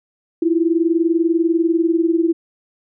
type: tone pair together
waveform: sine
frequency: 327.3 / 347.5 Hz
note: E4 / F4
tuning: -12 / -9 cents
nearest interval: minor second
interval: 103 cents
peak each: -15 / -18 dBFS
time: 0.42-2.33 s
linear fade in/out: 5 ms
effects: none